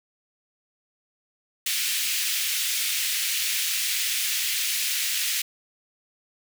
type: high-pass noise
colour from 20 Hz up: pink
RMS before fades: -26 dBFS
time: 1.66-5.42 s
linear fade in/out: 5 ms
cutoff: 2200 Hz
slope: 24 dB/octave
effects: none